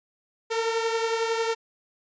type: beating tone pair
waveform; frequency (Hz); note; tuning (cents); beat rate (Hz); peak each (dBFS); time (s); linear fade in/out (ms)
sawtooth; 452.3 / 463.3; A4 / A#4; +48 / -11; 11; -21 / -27; 0.5-1.55; 20
effects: resampled to 16000 Hz